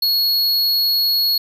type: tone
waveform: square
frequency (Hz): 4335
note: C#8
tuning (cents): -39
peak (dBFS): -15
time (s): 0.02-1.38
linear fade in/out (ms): 5
effects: none